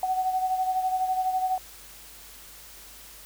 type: beating tone pair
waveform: sine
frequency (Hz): 746 / 758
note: F#5 / F#5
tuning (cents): +14 / +42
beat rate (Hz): 12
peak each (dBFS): -24 / -32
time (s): 0.03-1.58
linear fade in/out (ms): 2
effects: added 50 Hz sine -55 dBFS peak until 3.25 s + white hiss -47 dBFS RMS until 3.25 s